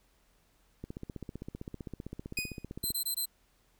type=click train; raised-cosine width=3 ms; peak=-27 dBFS; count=33; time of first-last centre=0.84-2.905 s; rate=15.5 Hz
type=tone with exponential decay; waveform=sawtooth; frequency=2489 Hz; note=D#7; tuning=in tune; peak=-25 dBFS; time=2.37-2.65 s; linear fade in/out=5 ms; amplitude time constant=60 ms
type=tone bursts; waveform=5% pulse; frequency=4083 Hz; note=C8; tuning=43 cents flat; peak=-24 dBFS; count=4; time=2.83-3.258 s; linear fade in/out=10 ms; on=92 ms; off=20 ms
effects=added 43 Hz sine -70 dBFS peak until 3.79 s + pink hiss -70 dBFS RMS until 3.79 s